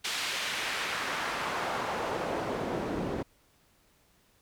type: noise with band-pass filter sweep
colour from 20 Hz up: pink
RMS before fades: -33 dBFS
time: 0.04-3.23 s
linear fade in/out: 10 ms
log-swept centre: 3600 to 290 Hz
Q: 0.91
effects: pink hiss -66 dBFS RMS until 4.41 s